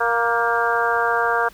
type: harmonic tone with a mistuned harmonic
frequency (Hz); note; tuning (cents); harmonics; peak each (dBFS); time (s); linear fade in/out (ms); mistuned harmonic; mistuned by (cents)
234.1; A#3; +8; 2 / 3 / 4 / 5 / 6 / 7; -24 / -24 / -24 / -24 / -24 / -24; 0-1.49; 10; 7; -39
effects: pink hiss -48 dBFS RMS until 1.53 s